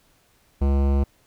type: tone with hard clipping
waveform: sine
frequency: 69.3 Hz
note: C#2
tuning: in tune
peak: -19 dBFS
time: 0.61-1.04 s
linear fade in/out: 10 ms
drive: 18 dB
effects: pink hiss -61 dBFS RMS until 1.26 s